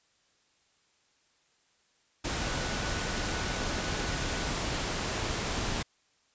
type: tone in noise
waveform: sine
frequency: 1480 Hz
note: F#6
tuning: in tune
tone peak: -43 dBFS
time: 2.41-4.5 s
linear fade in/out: 10 ms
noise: pink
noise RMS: -32 dBFS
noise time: 2.24-5.83 s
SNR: -14 dB
effects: white hiss -69 dBFS RMS until 6.34 s + resampled to 16000 Hz